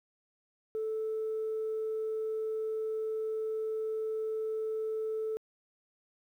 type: tone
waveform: sine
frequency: 438.4 Hz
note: A4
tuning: 6 cents flat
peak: -30 dBFS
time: 0.75-5.37 s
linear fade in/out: 0 ms
effects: tanh soft clip ceiling -28 dBFS + 11-bit